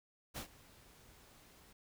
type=noise with ADSR envelope; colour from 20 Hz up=pink; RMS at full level=-42 dBFS; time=0.34-1.73 s; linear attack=32 ms; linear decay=98 ms; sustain=-20 dB; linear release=6 ms; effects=none